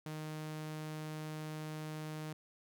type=tone; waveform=sawtooth; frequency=154.8 Hz; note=D#3; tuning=9 cents flat; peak=-37 dBFS; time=0.06-2.33 s; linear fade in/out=2 ms; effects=none